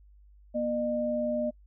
sine tone pair together, 239.4 / 607 Hz, A#3 / D#5, +46 / -43 cents, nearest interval octave + major third, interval 1611 cents, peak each -31 / -28 dBFS, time 0.54-1.51 s, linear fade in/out 20 ms, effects noise-tail reverb RT60 0.1 s tail -26 dB re dry + added 50 Hz sine -53 dBFS peak until 1.66 s

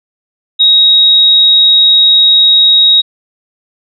sine tone, 3788 Hz, A#7, 27 cents sharp, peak -3 dBFS, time 0.59-3.02 s, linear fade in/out 20 ms, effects none

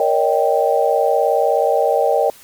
sine chord, Eb dominant seventh, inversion second, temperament equal with one note detuned, 466.2 / 563.1 / 622.3 / 784 Hz, Bb4 / Db5 / Eb5 / G5, 0 / +27 / 0 / 0 cents, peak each -18 dBFS, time 0-2.3 s, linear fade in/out 2 ms, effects white hiss -44 dBFS RMS until 2.43 s + MP3 96 kbps

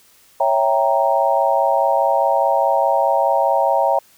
sine chord, C# diminished seventh, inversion none, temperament equal, 554.4 / 659.3 / 784 / 932.3 Hz, C#5 / E5 / G5 / Bb5, 0 / 0 / 0 / 0 cents, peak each -19 dBFS, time 0.4-3.99 s, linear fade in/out 5 ms, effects white hiss -52 dBFS RMS until 4.17 s

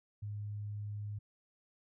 sine tone, 103.83 Hz, G#2, in tune, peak -38 dBFS, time 0.22-1.19 s, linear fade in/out 10 ms, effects none

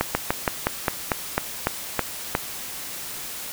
slowing click train, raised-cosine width 0.5 ms, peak -4 dBFS, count 11, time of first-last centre 0.01-2.351 s, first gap 140 ms, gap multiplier 1.11, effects white hiss -34 dBFS RMS until 3.52 s

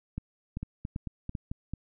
two click trains, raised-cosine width 5 ms, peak -22 / -21 dBFS, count 6 / 4, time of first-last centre 0.63-1.736 / 0.18-1.352 s, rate 4.52 / 2.56 Hz, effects none

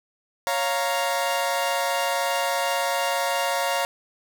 sawtooth chord, Bb minor, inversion first, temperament equal, 554.4 / 698.5 / 932.3 Hz, Db5 / F5 / Bb5, 0 / 0 / 0 cents, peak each -23 dBFS, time 0.47-3.85 s, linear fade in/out 0 ms, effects none

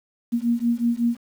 sine beating tone pair, 233.3 / 238.7 Hz, A#3 / A#3, +2 / +41 cents, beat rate 5.4 Hz, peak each -22 / -22 dBFS, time 0.32-1.17 s, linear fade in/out 20 ms, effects 8-bit

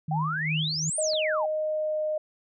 sine tone with tremolo, 156.1 Hz, D#3, 6 cents sharp, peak -25 dBFS, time 0.08-0.9 s, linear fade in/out 5 ms, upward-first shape sine, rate 2.6 Hz, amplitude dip 65%
sine exponential two-way sweep, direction up then down, 740 to 9400 to 740 Hz, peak -27 dBFS, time 0.11-1.46 s, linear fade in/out 5 ms, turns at 0.98 s
sine tone with pitch glide, 622.3 to 615.2 Hz, D#5 to D#5, 0 to -20 cents, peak -25 dBFS, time 0.98-2.18 s, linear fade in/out 5 ms, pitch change -20 cents, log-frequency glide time 1.13-2.02 s
click, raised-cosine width 0.5 ms, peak -32 dBFS, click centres 1.134 s
effects none

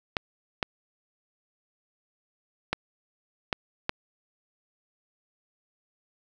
clicks, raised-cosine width 0.3 ms, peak -9 dBFS, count 5, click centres 0.168 / 0.628 / 2.73 / 3.528 / 3.894 s, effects 8-bit

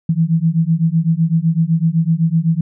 sine beating tone pair, 160 / 167.9 Hz, D#3 / E3, +49 / +32 cents, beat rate 7.9 Hz, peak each -15 dBFS, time 0.09-2.61 s, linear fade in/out 5 ms, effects none

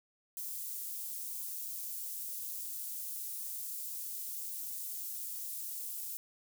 white high-pass noise, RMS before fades -41 dBFS, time 0.37-6.17 s, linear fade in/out 0 ms, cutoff 9100 Hz, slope 12 dB/octave, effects none

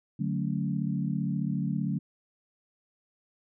sine chord, D major seventh, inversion none, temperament equal, 146.83 / 185 / 220 / 277.2 Hz, D3 / F#3 / A3 / C#4, 0 / 0 / 0 / 0 cents, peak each -31 / -31 / -33 / -37 dBFS, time 0.19-1.99 s, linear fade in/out 10 ms, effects none

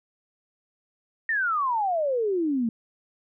sine exponential sweep, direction down, 1865 to 220 Hz, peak -22 dBFS, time 1.29-2.69 s, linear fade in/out 2 ms, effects none

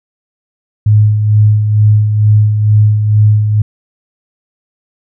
sine tone with tremolo, 106.1 Hz, G#2, 38 cents sharp, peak -3 dBFS, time 0.86-3.62 s, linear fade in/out 5 ms, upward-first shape sine, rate 2.2 Hz, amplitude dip 50%, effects none

